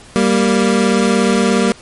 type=tone pair together; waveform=25% pulse; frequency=196 / 232.9 Hz; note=G3 / A#3; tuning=0 / -1 cents; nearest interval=minor third; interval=299 cents; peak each=-10 dBFS; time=0.16-1.72 s; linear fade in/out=0 ms; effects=pink hiss -40 dBFS RMS until 1.81 s + MP3 48 kbps